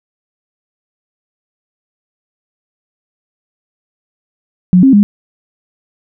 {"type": "tone with pitch steps", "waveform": "sine", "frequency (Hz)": [181.2, 267.6, 204.8], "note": ["F#3", "C4", "G#3"], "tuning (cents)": [-36, 39, -24], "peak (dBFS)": -3, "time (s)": [4.73, 5.03], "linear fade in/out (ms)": 0, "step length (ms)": 100, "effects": []}